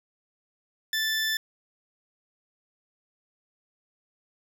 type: tone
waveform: 20% pulse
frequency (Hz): 1760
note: A6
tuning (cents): 0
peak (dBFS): -20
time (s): 0.93-1.37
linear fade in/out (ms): 2
effects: none